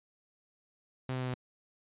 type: tone with pitch steps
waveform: sawtooth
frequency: 129.5 / 128.38 / 127.28 / 126.18 Hz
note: C3 / C3 / C3 / B2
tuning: -17 / -32 / -47 / +38 cents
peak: -29 dBFS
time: 1.09-1.342 s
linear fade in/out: 2 ms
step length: 63 ms
effects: resampled to 8000 Hz